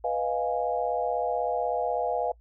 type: chord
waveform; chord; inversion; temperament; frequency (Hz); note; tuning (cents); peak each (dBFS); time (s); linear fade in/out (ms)
sine; F half-diminished seventh; second; equal; 493.9 / 622.3 / 698.5 / 830.6; Cb5 / Eb5 / F5 / Ab5; 0 / 0 / 0 / 0; -30 / -32 / -29 / -32; 0.04-2.32; 5
effects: noise-tail reverb RT60 0.1 s tail -24 dB re dry + added 56 Hz sine -53 dBFS peak until 2.4 s